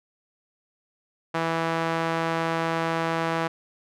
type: tone with band-pass filter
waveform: sawtooth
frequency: 164.4 Hz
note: E3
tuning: 4 cents flat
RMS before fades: -26 dBFS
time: 1.34-3.48 s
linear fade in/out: 10 ms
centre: 1100 Hz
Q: 0.78
effects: none